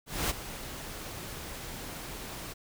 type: noise with ADSR envelope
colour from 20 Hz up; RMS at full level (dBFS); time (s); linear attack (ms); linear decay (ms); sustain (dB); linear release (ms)
pink; -28; 0.06-2.54; 240; 21; -13; 18
effects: none